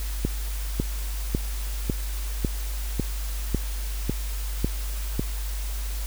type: click train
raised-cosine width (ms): 3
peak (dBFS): -10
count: 10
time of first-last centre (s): 0.25-5.195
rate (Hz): 1.82
effects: added 50 Hz sine -27 dBFS peak until 6.06 s + white hiss -39 dBFS RMS until 6.06 s